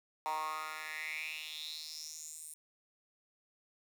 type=tone with high-pass filter sweep; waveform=10% pulse; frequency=155.56 Hz; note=D#3; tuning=in tune; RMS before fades=-42 dBFS; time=0.26-2.54 s; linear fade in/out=0 ms; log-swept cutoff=890 to 9300 Hz; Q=5.6; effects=none